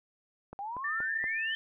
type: click train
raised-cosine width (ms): 1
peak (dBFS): -29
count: 4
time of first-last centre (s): 0.53-1.241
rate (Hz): 4.22
type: exponential sweep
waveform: sine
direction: up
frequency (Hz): 776 to 3136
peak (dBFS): -35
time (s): 0.59-1.55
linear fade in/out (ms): 0
type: tone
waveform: sine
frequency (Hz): 1790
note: A6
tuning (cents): +29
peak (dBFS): -31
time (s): 0.84-1.55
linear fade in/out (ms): 5
effects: none